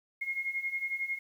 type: beating tone pair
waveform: sine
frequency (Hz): 2143 / 2154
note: C7 / C7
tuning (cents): +41 / +50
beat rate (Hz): 11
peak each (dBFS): -37 / -33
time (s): 0.21-1.19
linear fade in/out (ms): 10
effects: 10-bit